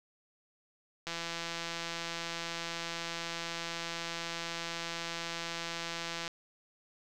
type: click train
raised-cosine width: 0.2 ms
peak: -20 dBFS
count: 876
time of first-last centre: 1.07-6.278 s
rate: 168 Hz
effects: none